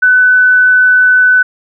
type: tone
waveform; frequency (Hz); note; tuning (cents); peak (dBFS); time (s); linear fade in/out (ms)
sine; 1501; F#6; +24; -4; 0.02-1.43; 10
effects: none